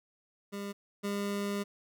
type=tone pair in turn; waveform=25% pulse; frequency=201.1 / 202.1 Hz; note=G3 / G#3; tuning=+44 / -47 cents; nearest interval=unison; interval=9 cents; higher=second; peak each=-33 / -28 dBFS; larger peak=second; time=0.52-0.73 / 1.03-1.64 s; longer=second; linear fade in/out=20 ms; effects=none